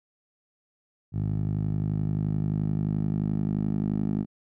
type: tone with band-pass filter sweep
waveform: 10% pulse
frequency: 51.5 Hz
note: G#1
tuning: 14 cents flat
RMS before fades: -27 dBFS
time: 1.12-4.26 s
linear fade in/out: 50 ms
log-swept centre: 120 to 210 Hz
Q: 2.1
effects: none